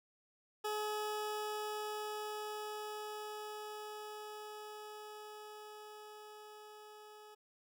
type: tone with level ramp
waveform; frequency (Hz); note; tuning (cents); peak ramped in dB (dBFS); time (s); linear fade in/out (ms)
20% pulse; 424.1; G#4; +36; -31 to -49; 0.64-7.35; 10
effects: none